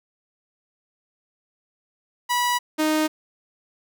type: tone pair in turn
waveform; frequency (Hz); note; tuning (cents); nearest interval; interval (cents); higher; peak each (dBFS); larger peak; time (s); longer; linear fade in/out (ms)
sawtooth; 976 / 309.9; B5 / D#4; -21 / -7; octave + minor sixth; 1986; first; -16 / -15; second; 2.29-2.59 / 2.78-3.08; neither; 20
effects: none